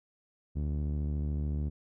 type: tone with low-pass filter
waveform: sawtooth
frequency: 73.8 Hz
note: D2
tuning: 9 cents sharp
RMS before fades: -32 dBFS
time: 0.55-1.7 s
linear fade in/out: 20 ms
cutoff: 240 Hz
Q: 0.82
effects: none